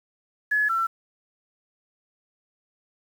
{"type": "tone pair in turn", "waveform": "sine", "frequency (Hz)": [1700, 1345.2], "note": ["G#6", "E6"], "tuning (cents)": [40, 35], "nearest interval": "major third", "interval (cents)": 405, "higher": "first", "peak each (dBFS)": [-19, -21], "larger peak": "first", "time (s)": [[0.51, 0.69], [0.69, 0.87]], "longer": "neither", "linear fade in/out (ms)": 10, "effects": ["8-bit"]}